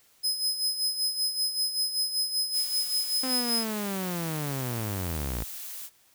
sawtooth tone with tremolo, 5070 Hz, D#8, 32 cents sharp, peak -21 dBFS, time 0.23-3.65 s, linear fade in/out 20 ms, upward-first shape sine, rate 5.2 Hz, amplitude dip 65%
blue noise, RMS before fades -39 dBFS, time 2.52-5.9 s, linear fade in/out 50 ms
sawtooth linear sweep, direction down, 261.6 to 51.91 Hz, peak -26 dBFS, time 3.23-5.44 s, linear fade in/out 5 ms
effects white hiss -62 dBFS RMS until 6.14 s

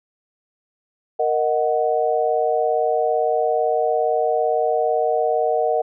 sine chord, D# minor, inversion second, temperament equal, 466.2 / 622.3 / 740 Hz, A#4 / D#5 / F#5, 0 / 0 / 0 cents, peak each -21 dBFS, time 1.19-5.82 s, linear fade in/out 10 ms, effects none

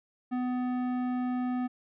sine tone with tanh clipping, 250 Hz, B3, 21 cents sharp, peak -30 dBFS, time 0.31-1.68 s, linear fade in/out 20 ms, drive 14 dB, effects none

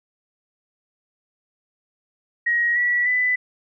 sine tone with pitch steps, 1892 / 1942.9 / 1995.3 Hz, A#6 / B6 / B6, +25 / -29 / +17 cents, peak -17 dBFS, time 2.46-3.36 s, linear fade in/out 10 ms, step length 300 ms, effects none

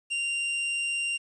45% pulse tone, 2777 Hz, F7, 10 cents flat, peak -27 dBFS, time 0.1-1.18 s, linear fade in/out 20 ms, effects resampled to 22050 Hz + 10-bit

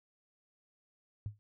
sine tone with exponential decay, 104.6 Hz, G#2, 13 cents sharp, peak -32 dBFS, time 1.26-1.39 s, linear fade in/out 0 ms, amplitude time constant 27 ms, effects none

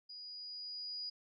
sine tone with level ramp, 4904 Hz, D#8, 26 cents flat, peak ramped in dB -47 to -39 dBFS, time 0.09-1.1 s, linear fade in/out 10 ms, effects none

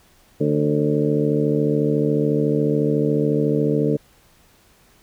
harmonic tone with a mistuned harmonic, 74 Hz, D2, 14 cents sharp, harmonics 2 / 3 / 4 / 5 / 6 / 7 / 8, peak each -22 / -25 / -22 / -31 / -21 / -29 / -33 dBFS, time 0.4-3.97 s, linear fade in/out 10 ms, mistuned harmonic 7, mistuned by +46 cents, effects pink hiss -55 dBFS RMS until 5.02 s

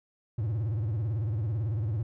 triangle tone with vibrato, 108.7 Hz, A2, 21 cents flat, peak -25 dBFS, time 0.38-2.03 s, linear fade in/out 5 ms, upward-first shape sine, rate 18 Hz, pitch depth 200 cents each way, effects none

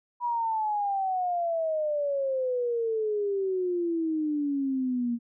sine exponential sweep, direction down, 976 to 233.1 Hz, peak -25 dBFS, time 0.2-5.19 s, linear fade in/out 50 ms, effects none

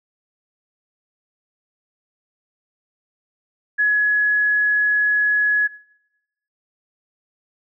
sine tone, 1687 Hz, G#6, 27 cents sharp, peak -14 dBFS, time 3.78-5.68 s, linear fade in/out 20 ms, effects noise-tail reverb RT60 0.9 s tail -22 dB re dry

